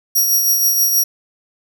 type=tone with tremolo; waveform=10% pulse; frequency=5680 Hz; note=F8; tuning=28 cents sharp; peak=-5 dBFS; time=0.15-1.04 s; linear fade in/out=10 ms; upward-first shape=triangle; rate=6.3 Hz; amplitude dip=45%; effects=none